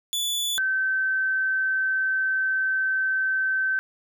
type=tone pair in turn; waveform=sawtooth / sine; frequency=3461 / 1541.7 Hz; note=A7 / G6; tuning=-29 / -29 cents; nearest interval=octave + major second; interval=1400 cents; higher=first; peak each=-21 dBFS; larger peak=neither; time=0.13-0.58 / 0.58-3.79 s; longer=second; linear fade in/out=0 ms; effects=none